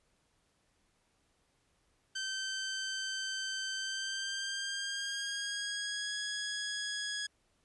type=tone with pitch glide; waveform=15% pulse; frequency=1548 to 1668.7 Hz; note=G6 to G#6; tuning=-22 to +8 cents; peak=-29 dBFS; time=2.15-7.27 s; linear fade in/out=10 ms; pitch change=+130 cents; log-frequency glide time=3.75-6.15 s; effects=pink hiss -74 dBFS RMS until 7.64 s + resampled to 24000 Hz